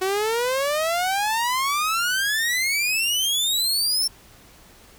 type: exponential sweep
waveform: sawtooth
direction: up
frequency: 370 to 5460 Hz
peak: -17 dBFS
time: 0.01-4.08 s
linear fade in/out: 10 ms
effects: pink hiss -50 dBFS RMS until 4.98 s